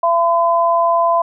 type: tone pair together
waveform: sine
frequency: 677.4 / 1015 Hz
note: E5 / B5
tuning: +47 / +47 cents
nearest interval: perfect fifth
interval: 700 cents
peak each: -14 dBFS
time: 0.03-1.22 s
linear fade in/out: 5 ms
effects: none